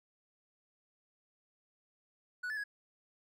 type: tone with pitch steps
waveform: triangle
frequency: 1474 / 1736 / 1665 Hz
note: F#6 / A6 / G#6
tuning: -7 / -24 / +4 cents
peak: -34 dBFS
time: 2.43-2.64 s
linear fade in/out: 10 ms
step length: 70 ms
effects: none